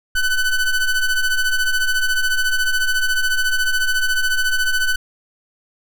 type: ring-modulated tone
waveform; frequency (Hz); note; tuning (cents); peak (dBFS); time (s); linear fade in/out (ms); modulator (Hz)
square; 750; F#5; +23; -13; 0.15-4.96; 5; 757
effects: none